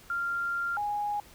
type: tone pair in turn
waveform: sine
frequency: 1390 / 826.5 Hz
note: F6 / G#5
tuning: -9 / -9 cents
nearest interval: major sixth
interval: 900 cents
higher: first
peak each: -28 dBFS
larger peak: neither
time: 0.1-0.77 / 0.77-1.2 s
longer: first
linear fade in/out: 2 ms
effects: pink hiss -54 dBFS RMS until 1.34 s